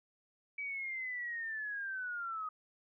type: linear sweep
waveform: sine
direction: down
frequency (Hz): 2292 to 1244.5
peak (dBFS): -37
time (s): 0.58-2.49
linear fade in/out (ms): 5
effects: none